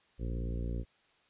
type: harmonic tone with a mistuned harmonic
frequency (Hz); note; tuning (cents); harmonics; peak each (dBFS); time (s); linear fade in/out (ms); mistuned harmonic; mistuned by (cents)
58.27; A#1; 0; 1 / 2 / 3 / 4 / 5 / 6 / 7 / 8 / 9; -34 / -40 / -44 / -46 / -48 / -50 / -51 / -52 / -53; 0.18-0.85; 50; 1; -57
effects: white hiss -68 dBFS RMS until 1.29 s + resampled to 8000 Hz